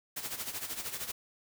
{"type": "noise with tremolo", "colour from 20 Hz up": "white", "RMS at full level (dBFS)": -36, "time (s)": [0.16, 1.12], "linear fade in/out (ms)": 10, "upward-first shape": "sine", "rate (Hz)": 13, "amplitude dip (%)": 70, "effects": []}